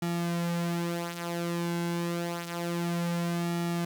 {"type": "tone with flanger", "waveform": "sawtooth", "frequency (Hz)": 171.4, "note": "F3", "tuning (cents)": -32, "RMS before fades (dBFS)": -31, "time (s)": [0.02, 3.85], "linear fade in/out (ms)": 5, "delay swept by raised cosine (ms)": [1.9, 7.5], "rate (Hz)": 0.28, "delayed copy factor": -0.6, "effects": ["9-bit"]}